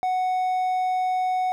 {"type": "tone", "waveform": "triangle", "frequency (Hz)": 740, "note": "F#5", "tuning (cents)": 0, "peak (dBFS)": -19, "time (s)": [0.03, 1.52], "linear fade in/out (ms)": 0, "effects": []}